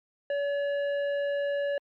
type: tone with hard clipping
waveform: sine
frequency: 569 Hz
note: C#5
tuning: 45 cents sharp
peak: -28 dBFS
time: 0.3-1.78 s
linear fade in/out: 2 ms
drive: 10 dB
effects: low-pass 3000 Hz 12 dB/octave + MP3 48 kbps